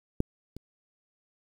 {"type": "clicks", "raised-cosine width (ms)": 3, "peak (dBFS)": [-12, -28], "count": 2, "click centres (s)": [0.204, 0.566], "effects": ["8-bit"]}